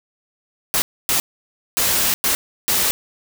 white noise bursts at uneven times, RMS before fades -18 dBFS, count 5, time 0.74-0.82 / 1.09-1.2 / 1.77-2.14 / 2.24-2.35 / 2.68-2.91 s, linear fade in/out 0 ms, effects none

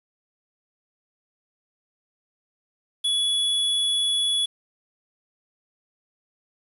square tone, 3396 Hz, G#7, 38 cents sharp, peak -21 dBFS, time 3.04-4.46 s, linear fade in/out 10 ms, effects resampled to 32000 Hz + 8-bit

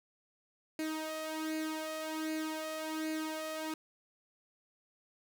sawtooth tone with flanger, 314.1 Hz, D#4, 16 cents sharp, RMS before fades -38 dBFS, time 0.79-3.74 s, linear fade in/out 2 ms, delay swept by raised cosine 0.44 to 1.64 ms, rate 1.3 Hz, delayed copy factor +0.65, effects none

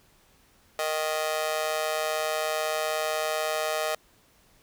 sawtooth tone with amplitude modulation, 622.3 Hz, D#5, in tune, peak -18 dBFS, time 0.79-3.95 s, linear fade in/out 2 ms, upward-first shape sine, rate 156 Hz, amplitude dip 100%, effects pink hiss -61 dBFS RMS until 4.62 s

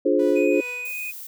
sine chord, D half-diminished seventh, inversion none, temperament just, 293.7 / 352.4 / 422.9 / 528.6 Hz, D4 / F4 / Ab4 / C5, 0 / +16 / +31 / +18 cents, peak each -22 dBFS, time 0.05-0.61 s, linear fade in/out 10 ms
sawtooth tone with tremolo, 492.2 Hz, B4, 6 cents flat, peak -32 dBFS, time 0.19-0.92 s, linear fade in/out 5 ms, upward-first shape triangle, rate 2.5 Hz, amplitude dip 90%
triangle tone, 2489 Hz, D#7, in tune, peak -27 dBFS, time 0.35-1.12 s, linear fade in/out 20 ms
violet noise, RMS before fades -37 dBFS, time 0.85-1.27 s, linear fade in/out 5 ms
effects none

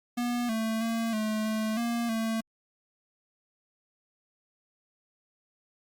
square tone with pitch steps, 241.7 / 222.4 / 227.8 / 216 / 217.9 / 234.8 / 224.1 Hz, B3 / A3 / A#3 / A3 / A3 / A#3 / A3, -37 / +19 / -40 / -32 / -17 / +13 / +32 cents, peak -28 dBFS, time 0.17-2.41 s, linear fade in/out 10 ms, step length 320 ms, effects Opus 48 kbps

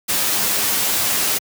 white noise with comb filter, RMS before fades -19 dBFS, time 0.08-1.39 s, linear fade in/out 20 ms, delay 9.6 ms, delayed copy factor +0.5, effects high-pass 100 Hz 12 dB/octave

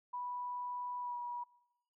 sine tone with pitch glide, 984 to 967.7 Hz, B5 to B5, -7 to -36 cents, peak -38 dBFS, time 0.13-1.44 s, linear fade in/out 10 ms, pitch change -29 cents, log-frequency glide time 1-1.16 s, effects noise-tail reverb RT60 0.8 s tail -22 dB re dry

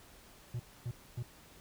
triangle tone bursts, 120.3 Hz, B2, 45 cents flat, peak -33 dBFS, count 3, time 0.54-1.228 s, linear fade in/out 5 ms, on 56 ms, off 260 ms, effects pink hiss -58 dBFS RMS until 1.6 s

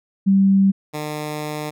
sine / 10% pulse tone pair in turn, 194.8 / 151.06 Hz, G3 / D3, -11 / +49 cents, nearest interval major third, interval 440 cents, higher first, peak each -11 / -17 dBFS, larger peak first, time 0.26-0.72 / 0.93-1.71 s, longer second, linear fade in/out 20 ms, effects none

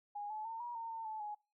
sine tone with pitch steps, 823 / 860 / 906 / 958 / 914 / 904 / 870 / 837 Hz, G#5 / A5 / A#5 / A#5 / A#5 / A5 / A5 / G#5, -16 / -40 / -50 / +47 / -34 / +47 / -20 / +13 cents, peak -40 dBFS, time 0.15-1.35 s, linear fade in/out 10 ms, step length 150 ms, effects noise-tail reverb RT60 0.3 s tail -23 dB re dry

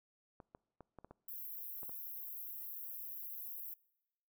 clicks, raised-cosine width 1 ms, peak -38 dBFS, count 8, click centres 0.402 / 0.549 / 0.807 / 0.987 / 1.046 / 1.11 / 1.832 / 1.894 s
pink high-pass noise, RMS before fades -46 dBFS, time 1.28-3.74 s, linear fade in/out 5 ms, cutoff 12000 Hz, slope 96 dB/octave
effects noise-tail reverb RT60 0.9 s tail -24 dB re dry

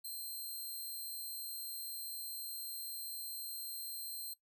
10% pulse tone, 4157 Hz, C8, 12 cents flat, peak -35 dBFS, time 0.04-4.34 s, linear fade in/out 10 ms, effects noise-tail reverb RT60 0.1 s tail -17 dB re dry

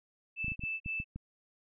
sine tone bursts, 2637 Hz, E7, in tune, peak -33 dBFS, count 3, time 0.36-1.044 s, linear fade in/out 50 ms, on 200 ms, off 42 ms
clicks, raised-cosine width 5 ms, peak -28 dBFS, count 8, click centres 0.445 / 0.482 / 0.519 / 0.594 / 0.637 / 0.861 / 1.001 / 1.16 s
effects none

